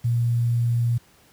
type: tone with quantisation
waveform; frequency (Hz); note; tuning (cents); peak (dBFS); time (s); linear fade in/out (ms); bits
sine; 118.5; A#2; +29; -18; 0.04-0.98; 10; 8
effects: pink hiss -56 dBFS RMS until 1.32 s + high-pass 60 Hz 12 dB/octave